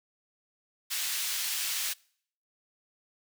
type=high-pass noise; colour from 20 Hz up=pink; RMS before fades=-32 dBFS; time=0.9-1.94 s; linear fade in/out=20 ms; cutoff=2700 Hz; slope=12 dB/octave; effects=noise-tail reverb RT60 0.6 s tail -25 dB re dry